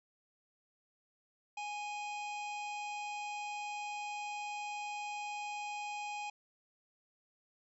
harmonic tone with a mistuned harmonic, 830.6 Hz, G#5, in tune, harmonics 1 / 3 / 4 / 5 / 6 / 7 / 8 / 9, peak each -40 / -44 / -54 / -59 / -59 / -60 / -63 / -56 dBFS, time 1.57-6.3 s, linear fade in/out 5 ms, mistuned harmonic 4, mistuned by -67 cents, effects none

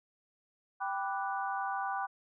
sine chord, G major seventh, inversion none, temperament equal, 784 / 987.8 / 1174.7 / 1480 Hz, G5 / B5 / D6 / F#6, 0 / 0 / 0 / 0 cents, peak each -35 / -39 / -39 / -40 dBFS, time 0.8-2.07 s, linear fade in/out 20 ms, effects none

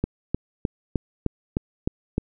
click train, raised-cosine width 3 ms, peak -9 dBFS, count 8, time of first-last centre 0.04-2.181 s, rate 3.27 Hz, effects none

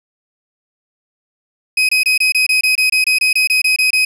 35% pulse tone bursts, 2520 Hz, D#7, 21 cents sharp, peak -9 dBFS, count 16, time 1.77-4.05 s, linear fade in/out 5 ms, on 120 ms, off 24 ms, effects low-pass 12000 Hz 12 dB/octave + 8-bit

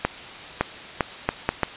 accelerating click train, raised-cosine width 0.5 ms, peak -4 dBFS, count 6, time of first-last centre 0.05-1.633 s, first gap 560 ms, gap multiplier 0.71, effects white hiss -38 dBFS RMS until 1.76 s + resampled to 8000 Hz

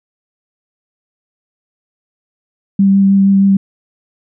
sine tone with vibrato, 196 Hz, G3, in tune, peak -6 dBFS, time 2.79-3.57 s, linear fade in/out 5 ms, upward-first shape sine, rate 6.4 Hz, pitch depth 11 cents each way, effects none

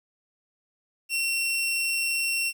sawtooth tone, 2723 Hz, F7, 44 cents flat, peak -21 dBFS, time 1.09-2.53 s, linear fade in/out 50 ms, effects 10-bit

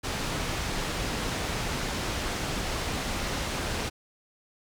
pink low-pass noise, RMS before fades -31 dBFS, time 0.03-3.9 s, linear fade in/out 20 ms, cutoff 7000 Hz, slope 12 dB/octave, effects none

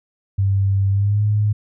sine tone with pitch glide, 98 to 105.03 Hz, G2 to G#2, 0 to +20 cents, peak -14 dBFS, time 0.38-1.53 s, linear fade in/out 10 ms, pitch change +120 cents, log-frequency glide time 0.9-1.23 s, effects none

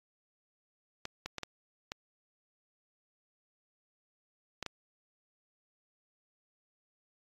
clicks, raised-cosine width 0.2 ms, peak -20 dBFS, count 7, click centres 1.054 / 1.26 / 1.383 / 1.433 / 1.919 / 4.627 / 4.663 s, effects AAC 32 kbps

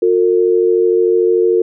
sine tone pair together, 359.5 / 452.9 Hz, F#4 / A#4, -50 / -50 cents, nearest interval major third, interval 400 cents, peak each -12 dBFS, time 0.02-1.62 s, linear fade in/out 5 ms, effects none

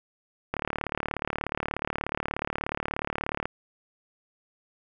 click train, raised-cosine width 0.5 ms, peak -13 dBFS, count 108, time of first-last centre 0.54-3.456 s, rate 36.7 Hz, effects none

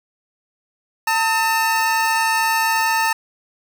25% pulse tone pair together, 899 / 1277.3 Hz, A5 / D#6, +37 / +45 cents, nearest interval tritone, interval 608 cents, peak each -13 / -21 dBFS, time 1.07-3.13 s, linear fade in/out 5 ms, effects none

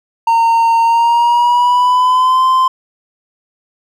triangle tone with pitch glide, 918 to 1036.4 Hz, A#5 to C6, -27 to -17 cents, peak -6 dBFS, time 0.27-2.68 s, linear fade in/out 5 ms, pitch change +210 cents, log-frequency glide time 0.83-2.44 s, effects none

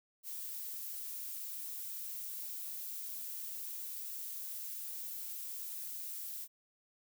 violet noise, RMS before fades -43 dBFS, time 0.23-6.48 s, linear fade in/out 50 ms, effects none

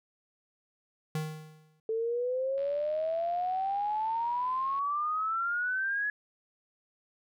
square tone with exponential decay, 155.56 Hz, D#3, in tune, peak -29 dBFS, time 1.15-1.8 s, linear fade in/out 2 ms, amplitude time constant 140 ms
sine exponential sweep, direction up, 440 to 1700 Hz, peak -28 dBFS, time 1.89-6.1 s, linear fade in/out 2 ms
click train, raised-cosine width 0.3 ms, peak -37 dBFS, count 179, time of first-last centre 2.58-4.788 s, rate 80.6 Hz
effects none

